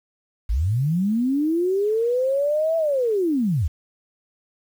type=linear two-way sweep; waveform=sine; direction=up then down; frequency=46.12 to 663 to 62.9 Hz; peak=-18 dBFS; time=0.49-3.68 s; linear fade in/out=10 ms; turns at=2.77 s; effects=8-bit